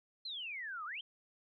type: exponential two-way sweep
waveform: sine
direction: down then up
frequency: 4249 to 1174.7 to 3263 Hz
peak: -40 dBFS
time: 0.25-1.01 s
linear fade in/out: 5 ms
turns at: 0.85 s
effects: none